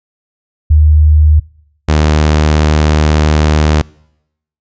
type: tone pair in turn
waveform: sine / sawtooth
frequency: 76.4 / 76.4 Hz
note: D#2 / D#2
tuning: -31 / -31 cents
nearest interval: unison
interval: 0 cents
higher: neither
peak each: -3 dBFS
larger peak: neither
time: 0.7-1.4 / 1.88-3.82 s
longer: second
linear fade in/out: 10 ms
effects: noise-tail reverb RT60 0.8 s tail -25 dB re dry + resampled to 16000 Hz